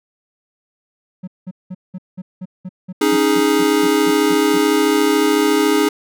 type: tone bursts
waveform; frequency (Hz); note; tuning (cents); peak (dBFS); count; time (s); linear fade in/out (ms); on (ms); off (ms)
triangle; 183.9; F#3; -10; -23; 15; 1.23-4.58; 10; 46; 190
type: chord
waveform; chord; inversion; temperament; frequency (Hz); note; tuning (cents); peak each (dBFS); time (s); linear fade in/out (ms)
square; C# suspended second; none; equal; 277.2 / 311.1 / 415.3; C#4 / D#4 / G#4; 0 / 0 / 0; -20 / -17 / -17; 3.01-5.89; 5
effects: none